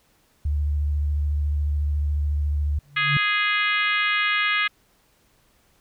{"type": "tone with vibrato", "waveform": "sine", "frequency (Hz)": 73.42, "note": "D2", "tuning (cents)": 0, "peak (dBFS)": -20, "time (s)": [0.45, 2.79], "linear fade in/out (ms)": 5, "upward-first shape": "square", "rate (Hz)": 14, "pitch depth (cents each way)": 20}
{"type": "tone with exponential growth", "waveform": "sine", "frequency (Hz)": 142.8, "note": "D3", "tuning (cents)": -48, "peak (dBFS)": -17, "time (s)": [2.83, 3.17], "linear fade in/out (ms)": 2, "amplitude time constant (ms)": 72}
{"type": "harmonic tone", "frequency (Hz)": 415.3, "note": "G#4", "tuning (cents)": 0, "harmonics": [3, 4, 5, 6, 7, 8, 9, 10], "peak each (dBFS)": [-27, -25, -24, -27, -31, -31, -37, -42], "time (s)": [2.96, 4.68], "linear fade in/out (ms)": 10}
{"effects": ["pink hiss -62 dBFS RMS until 5.8 s"]}